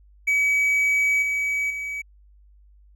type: tone with level steps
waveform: triangle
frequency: 2277 Hz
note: C#7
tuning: 46 cents sharp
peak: -16 / -20 / -26 dBFS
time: 0.27-2.02 s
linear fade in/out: 10 ms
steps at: 1.22 / 1.7 s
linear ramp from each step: 5 ms
effects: added 50 Hz sine -50 dBFS peak until 2.95 s